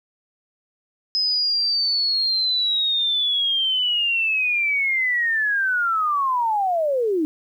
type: linear sweep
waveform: sine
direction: down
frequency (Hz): 5090 to 294.8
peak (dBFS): -18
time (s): 1.15-7.25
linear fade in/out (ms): 0
effects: 9-bit